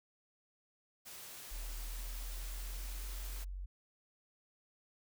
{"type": "noise", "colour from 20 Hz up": "white", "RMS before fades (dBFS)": -50, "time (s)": [1.05, 3.45], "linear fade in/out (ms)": 20}
{"type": "linear sweep", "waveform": "sine", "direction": "up", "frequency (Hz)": [38.89, 46.63], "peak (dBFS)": -40, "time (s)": [1.51, 3.66], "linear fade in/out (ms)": 10}
{"effects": []}